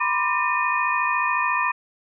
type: tone cluster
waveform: sine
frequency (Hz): 976 / 1030 / 1181 / 1811 / 2472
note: B5 / C6 / D6 / A6 / D#7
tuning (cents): -21 / -28 / +9 / +49 / -12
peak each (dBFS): -26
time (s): 0-1.72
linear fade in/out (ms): 10
effects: none